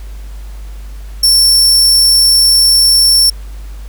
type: tone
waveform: sawtooth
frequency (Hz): 5430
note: F8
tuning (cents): -50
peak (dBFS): -3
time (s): 1.23-3.3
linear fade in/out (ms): 5
effects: added 50 Hz sine -24 dBFS peak until 3.88 s + pink hiss -42 dBFS RMS until 3.88 s